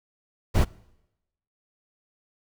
brown noise, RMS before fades -19 dBFS, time 0.54-0.65 s, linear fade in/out 20 ms, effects noise-tail reverb RT60 0.9 s tail -23 dB re dry

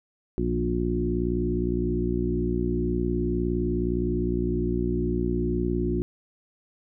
harmonic tone with a mistuned harmonic, 59.6 Hz, A#1, 39 cents sharp, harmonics 1 / 2 / 3 / 4 / 5 / 6, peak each -29 / -33 / -31 / -31 / -31 / -28 dBFS, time 0.38-6.02 s, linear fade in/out 0 ms, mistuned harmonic 3, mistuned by -22 cents, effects none

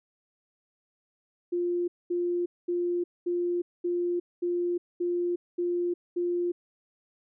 sine tone bursts, 350.4 Hz, F4, 6 cents sharp, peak -25 dBFS, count 9, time 1.52-6.52 s, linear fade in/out 10 ms, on 360 ms, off 220 ms, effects none

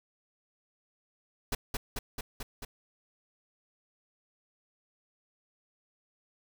pink noise with echo, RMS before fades -30 dBFS, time 1.52-1.55 s, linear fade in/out 5 ms, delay 220 ms, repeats 5, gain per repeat -2 dB, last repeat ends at 2.65 s, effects none

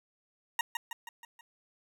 20% pulse tone with echo, 936 Hz, A#5, 7 cents sharp, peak -22 dBFS, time 0.59-0.61 s, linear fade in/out 2 ms, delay 160 ms, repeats 5, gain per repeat -5 dB, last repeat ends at 1.41 s, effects none

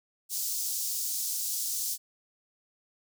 pink high-pass noise, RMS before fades -32 dBFS, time 0.29-1.98 s, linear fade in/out 50 ms, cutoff 5300 Hz, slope 24 dB/octave, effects none

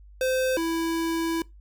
square tone pair in turn, 517 / 329.9 Hz, C5 / E4, -21 / +1 cents, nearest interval minor sixth, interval 778 cents, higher first, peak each -23 / -25 dBFS, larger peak first, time 0.21-0.57 / 0.57-1.42 s, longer second, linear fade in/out 2 ms, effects noise-tail reverb RT60 0.2 s tail -22 dB re dry + added 50 Hz sine -46 dBFS peak until 1.6 s

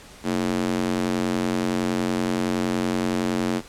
square tone with high-pass filter, 45.35 Hz, F#1, 34 cents flat, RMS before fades -24 dBFS, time 0.23-3.62 s, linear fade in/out 50 ms, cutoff 250 Hz, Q 2.1, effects pink hiss -45 dBFS RMS until 3.68 s + low-pass 10000 Hz 12 dB/octave

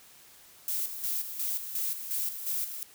violet noise with tremolo, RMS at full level -31 dBFS, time 0.68-2.83 s, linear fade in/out 0 ms, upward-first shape square, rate 2.8 Hz, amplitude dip 60%, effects white hiss -55 dBFS RMS until 2.94 s

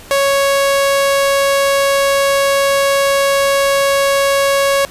sawtooth tone, 554.4 Hz, C#5, in tune, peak -7 dBFS, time 0.11-4.85 s, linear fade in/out 0 ms, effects pink hiss -37 dBFS RMS until 4.9 s + resampled to 32000 Hz

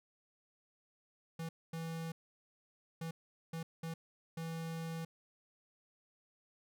square tone bursts at uneven times, 164 Hz, E3, 9 cents flat, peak -40 dBFS, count 6, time 1.39-1.49 / 1.73-2.12 / 3.01-3.11 / 3.53-3.63 / 3.83-3.94 / 4.37-5.05 s, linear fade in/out 5 ms, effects none

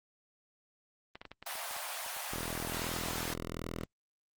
clicks, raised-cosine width 0.3 ms, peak -29 dBFS, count 12, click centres 1.155 / 1.215 / 1.253 / 1.316 / 1.426 / 1.555 / 1.711 / 1.765 / 2.063 / 2.166 / 2.461 / 2.632 s
pink high-pass noise, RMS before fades -39 dBFS, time 1.46-3.34 s, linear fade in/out 5 ms, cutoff 610 Hz, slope 48 dB/octave
5% pulse tone, 41.33 Hz, E1, 5 cents sharp, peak -27 dBFS, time 2.31-3.85 s, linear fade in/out 10 ms
effects Opus 24 kbps

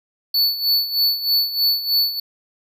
square tone with tremolo, 4460 Hz, C#8, 10 cents sharp, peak -14 dBFS, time 0.34-2.2 s, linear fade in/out 5 ms, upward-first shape sine, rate 3.2 Hz, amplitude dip 75%, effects none

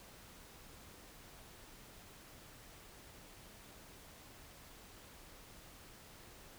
silence, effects pink hiss -57 dBFS RMS until 6.58 s

